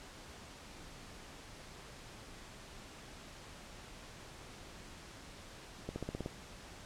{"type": "accelerating click train", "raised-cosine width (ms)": 2, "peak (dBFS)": -25, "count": 7, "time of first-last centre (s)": [5.89, 6.261], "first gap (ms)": 70, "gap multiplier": 0.95, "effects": ["pink hiss -52 dBFS RMS until 6.85 s", "low-pass 8000 Hz 12 dB/octave"]}